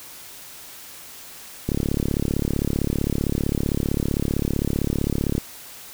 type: click train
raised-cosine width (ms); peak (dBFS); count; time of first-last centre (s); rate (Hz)
3; -9; 132; 1.69-5.38; 35.5
effects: white hiss -41 dBFS RMS until 5.93 s